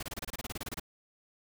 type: noise bursts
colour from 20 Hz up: pink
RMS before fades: -38 dBFS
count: 15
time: 0-0.798 s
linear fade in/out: 5 ms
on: 28 ms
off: 27 ms
effects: none